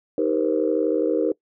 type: chord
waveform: sine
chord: C minor seventh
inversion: first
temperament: just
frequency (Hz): 314 / 392.4 / 470.9 / 523.3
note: Eb4 / G4 / Bb4 / C5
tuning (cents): +16 / +2 / +18 / 0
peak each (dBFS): -23 / -25 / -22 / -26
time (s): 0.18-1.32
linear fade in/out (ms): 2
effects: noise-tail reverb RT60 0.1 s tail -22 dB re dry + tanh soft clip ceiling -8 dBFS